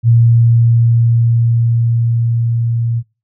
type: tone with level ramp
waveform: sine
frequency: 116.7 Hz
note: A#2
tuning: 2 cents sharp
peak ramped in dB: -5 to -13 dBFS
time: 0.03-3.03 s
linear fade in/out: 50 ms
effects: noise-tail reverb RT60 0.3 s tail -24 dB re dry